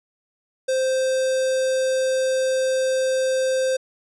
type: tone with notch filter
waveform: square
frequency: 522 Hz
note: C5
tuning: 4 cents flat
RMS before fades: -21 dBFS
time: 0.68-3.77 s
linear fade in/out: 10 ms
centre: 2200 Hz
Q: 0.98
effects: resampled to 22050 Hz